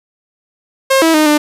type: tone with pitch steps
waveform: sawtooth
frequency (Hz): 535 / 325.3 / 307.5 / 298.6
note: C5 / E4 / D#4 / D4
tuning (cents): +38 / -23 / -20 / +29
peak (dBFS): -4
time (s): 0.9-1.38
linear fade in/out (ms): 10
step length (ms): 120
effects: resampled to 32000 Hz + 7-bit